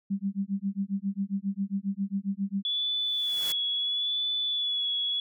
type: tone with tremolo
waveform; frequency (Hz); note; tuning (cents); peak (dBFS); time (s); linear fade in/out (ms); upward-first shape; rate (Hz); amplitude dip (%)
sine; 197.1; G3; +10; -24; 0.1-2.63; 10; sine; 7.4; 100
type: tone with vibrato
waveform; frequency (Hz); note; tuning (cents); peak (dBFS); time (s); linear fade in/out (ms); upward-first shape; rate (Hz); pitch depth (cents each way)
sine; 3421; A7; -49; -26; 2.65-5.2; 2; sine; 0.75; 32
type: noise with exponential growth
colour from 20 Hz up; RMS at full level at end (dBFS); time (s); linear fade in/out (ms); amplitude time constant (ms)
white; -34; 2.92-3.52; 1; 130
effects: none

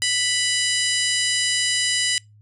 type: harmonic tone with a mistuned harmonic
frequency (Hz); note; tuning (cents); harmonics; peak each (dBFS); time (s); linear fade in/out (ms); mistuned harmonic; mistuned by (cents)
987.8; B5; 0; 2 / 3 / 4 / 5 / 6 / 7 / 8 / 9 / 10; -26 / -24 / -29 / -26 / -33 / -32 / -28 / -29 / -32; 0.02-2.18; 0; 8; -70
effects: noise-tail reverb RT60 0.2 s tail -26 dB re dry + added 105 Hz sine -48 dBFS peak until 2.41 s

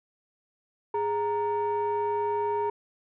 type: tone pair together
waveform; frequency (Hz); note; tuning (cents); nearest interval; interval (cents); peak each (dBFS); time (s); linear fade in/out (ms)
sine; 414.3 / 930; G#4 / A#5; -4 / -4; octave + major second; 1400; -26; 0.94-2.7; 5
effects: tanh soft clip ceiling -21 dBFS

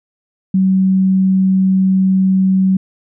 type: tone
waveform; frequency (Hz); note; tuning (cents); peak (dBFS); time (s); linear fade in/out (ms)
sine; 189.5; F#3; +42; -9; 0.54-2.77; 5
effects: none

